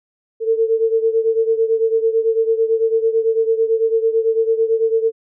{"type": "beating tone pair", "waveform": "sine", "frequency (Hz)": [447.6, 456.6], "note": ["A4", "A#4"], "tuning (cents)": [30, -36], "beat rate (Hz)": 9, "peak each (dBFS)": [-15, -19], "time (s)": [0.4, 5.12], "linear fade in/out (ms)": 50, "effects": []}